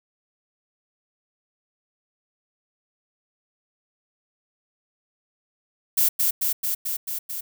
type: noise with echo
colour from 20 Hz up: violet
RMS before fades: -19 dBFS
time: 5.97-6.09 s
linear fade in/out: 10 ms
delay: 220 ms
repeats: 6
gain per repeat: -2 dB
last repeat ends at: 7.41 s
effects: none